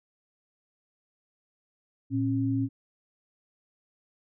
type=tone pair together; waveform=sine; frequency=113.96 / 271.7 Hz; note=A#2 / C#4; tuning=-39 / -35 cents; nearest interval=octave + minor third; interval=1504 cents; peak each=-28 / -26 dBFS; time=2.1-2.69 s; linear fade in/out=50 ms; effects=none